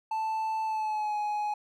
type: tone with pitch glide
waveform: triangle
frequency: 880 to 837.8 Hz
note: A5 to G#5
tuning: 0 to +15 cents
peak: -26 dBFS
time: 0.11-1.54 s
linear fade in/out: 5 ms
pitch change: -85 cents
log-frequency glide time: 0.65-1.17 s
effects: none